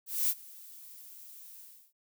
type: noise with ADSR envelope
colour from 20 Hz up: violet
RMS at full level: -27 dBFS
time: 0.06-1.93 s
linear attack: 230 ms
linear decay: 50 ms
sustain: -23 dB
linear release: 330 ms
effects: none